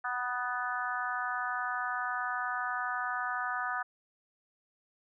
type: harmonic tone with a mistuned harmonic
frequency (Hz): 248.2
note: B3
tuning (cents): +9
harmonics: 3 / 4 / 5 / 6 / 7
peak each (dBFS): -38 / -40 / -36 / -36 / -40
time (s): 0.04-3.83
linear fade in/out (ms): 10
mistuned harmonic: 4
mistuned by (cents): -21
effects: none